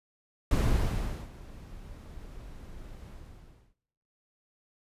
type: noise with ADSR envelope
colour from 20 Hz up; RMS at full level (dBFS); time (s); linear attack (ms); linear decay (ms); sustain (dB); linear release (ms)
brown; -23; 0.51-3.75; 4; 770; -22; 670
effects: noise-tail reverb RT60 0.9 s tail -22 dB re dry + resampled to 32000 Hz